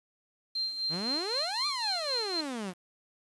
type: tone with tremolo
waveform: sine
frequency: 4161 Hz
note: C8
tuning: 10 cents flat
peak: -28 dBFS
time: 0.55-2.41 s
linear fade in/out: 5 ms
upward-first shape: sine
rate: 3.9 Hz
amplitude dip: 60%
type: exponential two-way sweep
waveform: sawtooth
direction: up then down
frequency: 146.83 to 1209 to 170.4 Hz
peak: -30 dBFS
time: 0.89-2.74 s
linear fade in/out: 50 ms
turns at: 1.67 s
effects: resampled to 24000 Hz + 9-bit